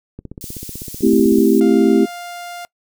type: click train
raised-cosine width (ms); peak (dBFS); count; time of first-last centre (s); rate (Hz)
3; -18; 20; 0.19-1.385; 15.9
type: high-pass noise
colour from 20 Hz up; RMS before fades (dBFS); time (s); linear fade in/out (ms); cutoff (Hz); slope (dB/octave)
white; -33; 0.41-1.6; 0; 5100; 12
type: chord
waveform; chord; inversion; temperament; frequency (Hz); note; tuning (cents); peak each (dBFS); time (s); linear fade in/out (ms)
sine; A minor seventh; none; equal; 220 / 261.6 / 329.6 / 392; A3 / C4 / E4 / G4; 0 / 0 / 0 / 0; -15; 1.02-2.06; 20
type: tone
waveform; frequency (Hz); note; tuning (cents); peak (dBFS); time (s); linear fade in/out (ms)
sawtooth; 701; F5; +6; -25; 1.61-2.65; 0
effects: noise-tail reverb RT60 0.1 s tail -23 dB re dry